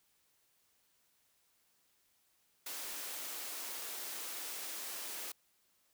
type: high-pass noise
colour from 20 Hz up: white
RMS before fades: -43 dBFS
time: 2.66-5.32 s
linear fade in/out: 5 ms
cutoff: 270 Hz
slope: 24 dB/octave
effects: white hiss -74 dBFS RMS until 5.93 s